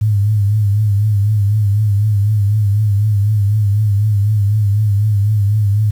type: tone with vibrato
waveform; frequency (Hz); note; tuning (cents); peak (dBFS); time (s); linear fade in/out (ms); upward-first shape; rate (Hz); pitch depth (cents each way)
sine; 103.83; G#2; 0; -10; 0.01-5.91; 10; triangle; 4; 87
effects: 7-bit